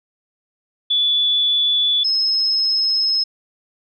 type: tone pair in turn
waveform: sine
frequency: 3451 / 5171 Hz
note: A7 / E8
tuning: -34 / -34 cents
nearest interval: perfect fifth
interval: 700 cents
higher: second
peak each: -14 / -15 dBFS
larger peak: first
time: 0.9-2.04 / 2.04-3.24 s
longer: second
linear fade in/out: 10 ms
effects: none